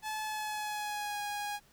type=tone with pitch glide; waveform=sawtooth; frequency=862 to 824 Hz; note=A5 to G#5; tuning=-36 to -14 cents; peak=-31 dBFS; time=0.02-1.6 s; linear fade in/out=50 ms; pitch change=-78 cents; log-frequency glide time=0.23-1.21 s; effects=pink hiss -64 dBFS RMS until 1.72 s